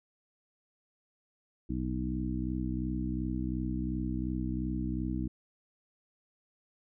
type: harmonic tone with a mistuned harmonic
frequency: 62.8 Hz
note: B1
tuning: 30 cents sharp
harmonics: 1 / 2 / 3 / 4 / 5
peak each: -36 / -39 / -37 / -37 / -37 dBFS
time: 1.69-5.28 s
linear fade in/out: 10 ms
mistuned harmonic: 1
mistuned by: -32 cents
effects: none